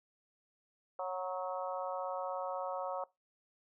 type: harmonic tone with a mistuned harmonic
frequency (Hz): 183.8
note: F#3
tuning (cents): -11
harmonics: 3 / 4 / 5 / 6 / 7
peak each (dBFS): -39 / -41 / -43 / -45 / -46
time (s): 0.99-3.04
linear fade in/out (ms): 2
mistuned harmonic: 5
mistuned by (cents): +30
effects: noise-tail reverb RT60 0.2 s tail -21 dB re dry